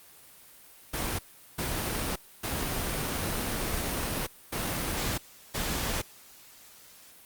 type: noise bursts at uneven times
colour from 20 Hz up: pink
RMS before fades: -31 dBFS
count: 5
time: 0.93-1.19 / 1.58-2.16 / 2.43-4.27 / 4.52-5.18 / 5.54-6.02 s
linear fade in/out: 10 ms
effects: white hiss -53 dBFS RMS until 7.25 s + Opus 32 kbps